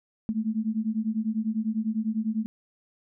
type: beating tone pair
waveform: sine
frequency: 214.3 / 224.3 Hz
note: A3 / A3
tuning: -45 / +34 cents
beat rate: 10 Hz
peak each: -28 dBFS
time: 0.29-2.46 s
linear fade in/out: 0 ms
effects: none